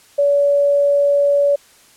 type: tone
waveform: sine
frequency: 570 Hz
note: C#5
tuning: 48 cents sharp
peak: -11 dBFS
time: 0.18-1.56 s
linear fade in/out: 10 ms
effects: white hiss -49 dBFS RMS until 1.96 s + low-pass 11000 Hz 12 dB/octave